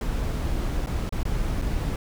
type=noise with dropouts; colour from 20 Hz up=brown; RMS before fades=-26 dBFS; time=0.01-1.96 s; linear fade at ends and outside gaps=2 ms; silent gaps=0.862-0.87 / 1.093-1.124 / 1.232-1.252 / 1.616-1.62 s; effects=none

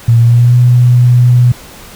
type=tone with pitch glide; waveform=sine; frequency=116.54 to 122.9 Hz; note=A#2 to B2; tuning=0 to -8 cents; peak=-3 dBFS; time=0.08-1.52 s; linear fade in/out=5 ms; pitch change=+92 cents; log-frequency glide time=0.2-0.56 s; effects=pink hiss -33 dBFS RMS until 1.95 s

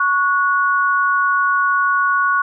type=tone pair together; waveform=sine; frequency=1113 / 1460.3 Hz; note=C#6 / F#6; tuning=+7 / -23 cents; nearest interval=perfect fourth; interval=470 cents; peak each=-16 dBFS; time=0-2.42 s; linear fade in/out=5 ms; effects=none

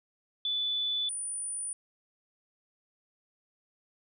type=tone pair in turn; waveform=sine; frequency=3480 / 9426 Hz; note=A7 / D9; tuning=-20 / +5 cents; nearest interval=octave + perfect fourth; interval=1725 cents; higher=second; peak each=-28 / -33 dBFS; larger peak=first; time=0.45-1.09 / 1.09-1.73 s; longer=neither; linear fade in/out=2 ms; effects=none

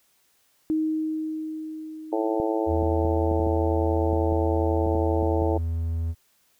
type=tone with exponential decay; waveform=sine; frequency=313.6 Hz; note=D#4; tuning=14 cents sharp; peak=-20 dBFS; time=0.7-4.15 s; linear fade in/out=0 ms; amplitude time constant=750 ms
type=harmonic tone; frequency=110 Hz; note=A2; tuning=in tune; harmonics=3 / 4 / 5 / 6 / 7 / 8; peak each=-26 / -28 / -30 / -32 / -33 / -34 dBFS; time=2.12-5.58 s; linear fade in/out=10 ms
type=clicks; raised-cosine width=3 ms; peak=-21 dBFS; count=12; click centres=2.4 / 2.828 / 3.05 / 3.315 / 3.398 / 3.469 / 4.131 / 4.324 / 4.865 / 4.952 / 5.228 / 5.42 s
type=tone; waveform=triangle; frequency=82.4 Hz; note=E2; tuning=in tune; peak=-22 dBFS; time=2.66-6.15 s; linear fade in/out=50 ms
effects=white hiss -65 dBFS RMS until 6.59 s

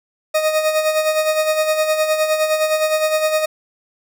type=tone with tremolo; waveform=40% pulse; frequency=622 Hz; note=D#5; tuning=1 cent flat; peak=-12 dBFS; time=0.34-3.46 s; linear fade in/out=10 ms; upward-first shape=sine; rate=9.7 Hz; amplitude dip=55%; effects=none

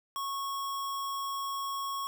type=tone with sample-and-hold; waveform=sine; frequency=1100 Hz; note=C#6; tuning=14 cents flat; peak=-32 dBFS; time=0.16-2.07 s; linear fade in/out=0 ms; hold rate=4410 Hz; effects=none

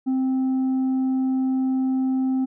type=tone with tanh clipping; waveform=sine; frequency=261.6 Hz; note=C4; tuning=in tune; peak=-20 dBFS; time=0.06-2.46 s; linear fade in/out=20 ms; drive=3 dB; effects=none

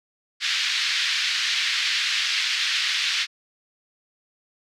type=band-pass noise; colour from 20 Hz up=white; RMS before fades=-24 dBFS; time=0.4-3.27 s; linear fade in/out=50 ms; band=1700 to 4500 Hz; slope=24 dB/octave; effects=none

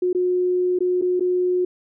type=tone with dropouts; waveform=sine; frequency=361.8 Hz; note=F#4; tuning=39 cents flat; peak=-17 dBFS; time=0.02-1.65 s; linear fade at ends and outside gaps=5 ms; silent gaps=0.13-0.148 / 0.789-0.805 / 1.014-1.021 / 1.197-1.206 s; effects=none

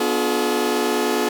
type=chord; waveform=sawtooth; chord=B diminished seventh; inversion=none; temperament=just; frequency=246.9 / 296.3 / 355.6 / 426.7 Hz; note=B3 / D4 / F4 / Ab4; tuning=0 / +15 / +31 / +47 cents; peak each=-21 / -23 / -20 / -18 dBFS; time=0-1.29 s; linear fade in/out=5 ms; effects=none

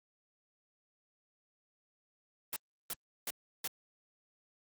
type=noise bursts; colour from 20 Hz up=white; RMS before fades=-37 dBFS; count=4; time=2.53-3.674 s; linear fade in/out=0 ms; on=31 ms; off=340 ms; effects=high-pass 100 Hz 12 dB/octave + Opus 32 kbps

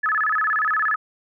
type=tone with vibrato; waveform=sine; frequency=1480 Hz; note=F#6; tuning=in tune; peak=-18 dBFS; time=0.03-0.96 s; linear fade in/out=10 ms; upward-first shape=square; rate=17 Hz; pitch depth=260 cents each way; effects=none

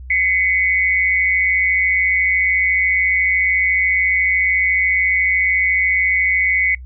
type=tone pair together; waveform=sine; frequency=2031 / 2217 Hz; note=B6 / C#7; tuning=+48 / 0 cents; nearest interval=major second; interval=152 cents; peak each=-16 dBFS; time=0.1-6.75 s; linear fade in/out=5 ms; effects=noise-tail reverb RT60 0.1 s tail -22 dB re dry + added 63 Hz sine -31 dBFS peak until 6.85 s

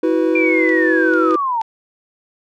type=chord; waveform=triangle; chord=E suspended second; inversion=none; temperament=equal with one note detuned; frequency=323.8 / 370 / 493.9 Hz; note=E4 / F#4 / B4; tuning=-31 / 0 / 0 cents; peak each=-14 / -17 / -17 dBFS; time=0.03-1.36 s; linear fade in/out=5 ms
type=linear sweep; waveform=sine; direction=down; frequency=2394 to 871 Hz; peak=-16 dBFS; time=0.35-1.62 s; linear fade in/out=5 ms
type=clicks; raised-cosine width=0.2 ms; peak=-17 dBFS; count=5; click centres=0.692 / 1.137 / 1.309 / 1.344 / 1.614 s
effects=none

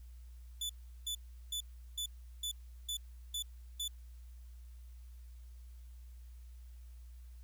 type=tone bursts; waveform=sawtooth; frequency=3482 Hz; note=A7; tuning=19 cents flat; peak=-33 dBFS; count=8; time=0.61-3.88 s; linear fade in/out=5 ms; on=85 ms; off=370 ms; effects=added 60 Hz sine -49 dBFS peak until 7.43 s + white hiss -71 dBFS RMS until 7.43 s

